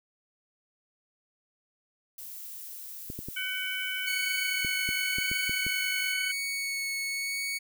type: noise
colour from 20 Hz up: violet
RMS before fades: -42 dBFS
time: 2.18-6.13 s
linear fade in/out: 2 ms
type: clicks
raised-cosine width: 3 ms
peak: -25 dBFS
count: 9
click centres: 3.101 / 3.19 / 3.286 / 4.648 / 4.89 / 5.185 / 5.315 / 5.495 / 5.666 s
type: harmonic tone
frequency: 752 Hz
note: F#5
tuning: 28 cents sharp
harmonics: 2 / 3 / 4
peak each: -35 / -35 / -35 dBFS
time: 3.36-6.32 s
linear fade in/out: 10 ms
type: tone with vibrato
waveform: sawtooth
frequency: 2217 Hz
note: C#7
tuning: in tune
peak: -27 dBFS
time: 4.06-7.59 s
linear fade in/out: 20 ms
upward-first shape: sine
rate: 0.95 Hz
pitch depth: 10 cents each way
effects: none